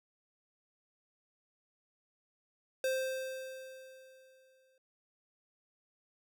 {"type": "tone with exponential decay", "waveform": "square", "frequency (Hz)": 523.3, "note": "C5", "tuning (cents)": 0, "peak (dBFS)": -30, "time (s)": [2.84, 4.78], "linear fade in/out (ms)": 2, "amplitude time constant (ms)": 420, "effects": []}